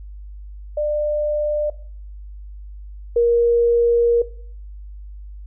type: tone pair in turn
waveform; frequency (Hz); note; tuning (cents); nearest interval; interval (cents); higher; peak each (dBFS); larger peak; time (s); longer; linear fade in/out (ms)
sine; 597 / 471.7; D5 / A#4; +28 / +20; major third; 408; first; -18 / -12; second; 0.77-1.7 / 3.16-4.22; second; 5
effects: noise-tail reverb RT60 0.5 s tail -17 dB re dry + added 50 Hz sine -33 dBFS peak until 5.46 s